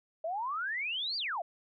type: exponential two-way sweep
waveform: sine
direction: up then down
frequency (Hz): 622.3 to 4825 to 622.3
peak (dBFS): -32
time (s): 0.24-1.42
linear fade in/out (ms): 5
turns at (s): 1.17
effects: none